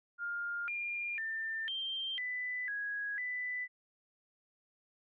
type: tone with pitch steps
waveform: sine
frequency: 1408 / 2405 / 1791 / 3157 / 1994 / 1659 / 1991 Hz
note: F6 / D7 / A6 / G7 / B6 / G#6 / B6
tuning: +14 / +41 / +30 / +12 / +16 / -2 / +14 cents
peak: -35 dBFS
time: 0.18-3.68 s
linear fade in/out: 50 ms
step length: 500 ms
effects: none